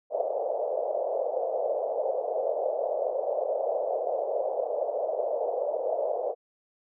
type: band-pass noise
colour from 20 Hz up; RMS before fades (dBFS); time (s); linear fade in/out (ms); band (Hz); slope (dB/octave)
white; -29; 0.1-6.35; 50; 490 to 660; 48
effects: none